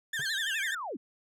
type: tone with vibrato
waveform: 35% pulse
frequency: 1685 Hz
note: G#6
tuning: 25 cents sharp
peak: -29 dBFS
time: 0.13-0.75 s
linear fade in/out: 5 ms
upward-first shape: sine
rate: 12 Hz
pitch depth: 140 cents each way
type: tone with exponential decay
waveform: square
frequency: 140.5 Hz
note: C#3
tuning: 24 cents sharp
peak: -39 dBFS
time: 0.19-0.26 s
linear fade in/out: 5 ms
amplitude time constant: 15 ms
type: linear sweep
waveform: sine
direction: down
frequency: 4435 to 190.8 Hz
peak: -34 dBFS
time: 0.25-0.97 s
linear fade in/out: 10 ms
effects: low-pass 12000 Hz 12 dB/octave